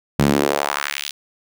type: tone with high-pass filter sweep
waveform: sawtooth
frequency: 71.4 Hz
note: D2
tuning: 48 cents flat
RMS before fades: -20 dBFS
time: 0.19-1.11 s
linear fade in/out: 5 ms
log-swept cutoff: 150 to 3900 Hz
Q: 1.7
effects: none